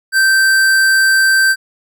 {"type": "tone with hard clipping", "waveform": "sine", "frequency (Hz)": 1559, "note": "G6", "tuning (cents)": -10, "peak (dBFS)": -10, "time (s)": [0.12, 1.56], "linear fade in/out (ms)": 50, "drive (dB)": 16, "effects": []}